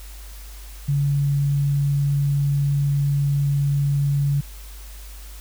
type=tone; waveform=sine; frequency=141.6 Hz; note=C#3; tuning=37 cents sharp; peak=-17 dBFS; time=0.88-4.41 s; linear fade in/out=10 ms; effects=added 50 Hz sine -36 dBFS peak until 5.4 s + white hiss -45 dBFS RMS until 5.4 s